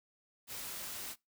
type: noise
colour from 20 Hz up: white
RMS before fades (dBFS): -43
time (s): 0.47-1.16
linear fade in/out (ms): 50
effects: noise-tail reverb RT60 0.2 s tail -23 dB re dry